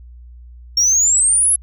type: exponential sweep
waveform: sine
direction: up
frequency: 5490 to 11040 Hz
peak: -9 dBFS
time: 0.77-1.56 s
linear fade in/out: 5 ms
effects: tanh soft clip ceiling -9 dBFS + added 60 Hz sine -36 dBFS peak until 1.62 s